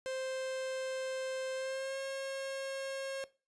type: tone with pitch glide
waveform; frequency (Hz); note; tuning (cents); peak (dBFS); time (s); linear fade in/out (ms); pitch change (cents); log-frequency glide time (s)
45% pulse; 523.3 to 540.5; C5 to C#5; 0 to -44; -36; 0.06-3.24; 0; +56; 1.55-1.99
effects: noise-tail reverb RT60 0.3 s tail -19 dB re dry + resampled to 22050 Hz